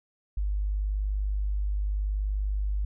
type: tone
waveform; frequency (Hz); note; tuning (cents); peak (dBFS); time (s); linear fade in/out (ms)
sine; 50.4; G1; +49; -25; 0.37-2.85; 5
effects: none